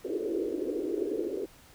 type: band-pass noise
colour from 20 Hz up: white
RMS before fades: -32 dBFS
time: 0.04-1.46 s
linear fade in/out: 10 ms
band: 310 to 450 Hz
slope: 48 dB/octave
effects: pink hiss -56 dBFS RMS until 1.74 s